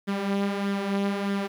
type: tone with flanger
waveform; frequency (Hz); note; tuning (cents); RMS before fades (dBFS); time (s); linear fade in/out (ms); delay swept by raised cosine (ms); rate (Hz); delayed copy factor
sawtooth; 199.1; G3; +27; -27; 0.07-1.48; 20; 0.57 to 5.37; 1.6; +0.5
effects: low-pass 4000 Hz 12 dB/octave + 9-bit